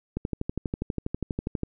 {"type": "click train", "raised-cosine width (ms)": 3, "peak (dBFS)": -15, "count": 19, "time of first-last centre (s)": [0.17, 1.633], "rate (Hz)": 12.3, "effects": []}